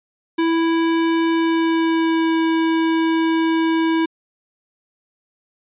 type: tone with pitch glide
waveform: square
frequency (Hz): 329.6 to 325.8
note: E4 to E4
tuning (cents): 0 to -20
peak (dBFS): -16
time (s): 0.38-4.06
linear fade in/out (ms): 10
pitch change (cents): -20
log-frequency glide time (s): 1.3-2.39
effects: resampled to 8000 Hz